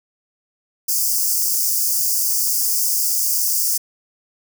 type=high-pass noise; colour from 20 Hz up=white; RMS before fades=-19 dBFS; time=0.88-3.78 s; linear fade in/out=10 ms; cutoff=4800 Hz; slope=96 dB/octave; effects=none